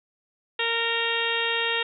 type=harmonic tone; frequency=462.5 Hz; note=A#4; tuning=14 cents flat; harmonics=1 / 2 / 3 / 4 / 5 / 6 / 7 / 8; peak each=-31 / -33 / -34 / -29 / -35 / -29 / -31 / -32 dBFS; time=0.59-1.83 s; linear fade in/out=5 ms; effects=none